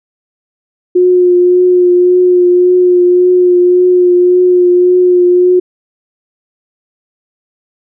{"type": "tone with vibrato", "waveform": "sine", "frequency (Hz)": 359.2, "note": "F4", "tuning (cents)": 49, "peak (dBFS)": -4, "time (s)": [0.95, 5.6], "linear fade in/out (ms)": 10, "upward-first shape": "triangle", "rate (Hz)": 1.8, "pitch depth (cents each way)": 21, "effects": []}